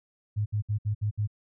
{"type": "tone bursts", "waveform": "sine", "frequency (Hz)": 105.2, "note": "G#2", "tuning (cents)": 23, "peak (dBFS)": -24, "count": 6, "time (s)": [0.36, 1.275], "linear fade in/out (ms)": 20, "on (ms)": 100, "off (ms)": 63, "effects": []}